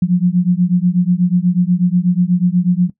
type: beating tone pair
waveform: sine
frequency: 174.61 / 182.81 Hz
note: F3 / F#3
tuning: 0 / -21 cents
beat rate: 8.2 Hz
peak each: -13 dBFS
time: 0.02-2.9 s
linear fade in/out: 5 ms
effects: noise-tail reverb RT60 0.1 s tail -17 dB re dry